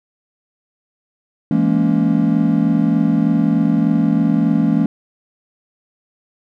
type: chord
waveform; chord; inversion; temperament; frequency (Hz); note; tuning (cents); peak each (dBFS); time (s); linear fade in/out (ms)
triangle; A# half-diminished seventh; second; just; 167.82 / 209.8 / 233.1 / 279.7; E3 / G#3 / A#3 / C#4; +31 / +18 / 0 / +16; -16; 1.51-4.86; 2
effects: none